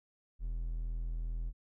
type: tone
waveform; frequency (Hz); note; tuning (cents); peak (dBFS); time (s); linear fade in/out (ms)
triangle; 41.2; E1; 0; -32; 0.39-1.53; 50
effects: none